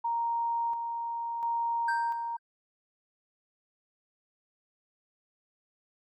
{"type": "tone with tremolo", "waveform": "sine", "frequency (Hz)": 932.3, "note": "A#5", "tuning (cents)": 0, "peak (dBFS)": -27, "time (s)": [0.04, 2.37], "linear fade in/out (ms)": 10, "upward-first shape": "square", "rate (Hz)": 0.72, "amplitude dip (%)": 40}
{"type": "tone with exponential decay", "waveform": "triangle", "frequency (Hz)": 1568, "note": "G6", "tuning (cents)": 0, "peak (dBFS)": -26, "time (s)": [1.88, 2.39], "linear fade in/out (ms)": 5, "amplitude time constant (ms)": 110}
{"effects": []}